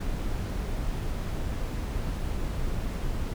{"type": "noise", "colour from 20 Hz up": "brown", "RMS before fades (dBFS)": -30, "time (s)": [0, 3.34], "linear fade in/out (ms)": 10, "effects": []}